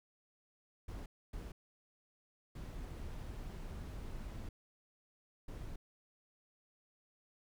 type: noise bursts at uneven times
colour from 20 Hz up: brown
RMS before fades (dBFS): -45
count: 4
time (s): 0.88-1.06 / 1.33-1.52 / 2.55-4.49 / 5.48-5.76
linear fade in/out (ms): 5
effects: none